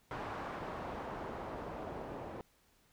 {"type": "noise with low-pass filter sweep", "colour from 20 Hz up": "white", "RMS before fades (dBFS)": -43, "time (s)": [0.11, 2.41], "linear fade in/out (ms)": 0, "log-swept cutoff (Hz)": [1100, 630], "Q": 1.1, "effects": ["pink hiss -70 dBFS RMS until 2.92 s"]}